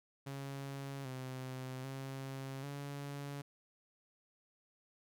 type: tone with pitch steps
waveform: sawtooth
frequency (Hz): 137.9 / 129.7 / 134.8 / 141.7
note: C#3 / C3 / C#3 / C#3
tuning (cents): -9 / -15 / -48 / +38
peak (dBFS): -38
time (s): 0.26-3.42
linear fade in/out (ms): 10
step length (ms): 790
effects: none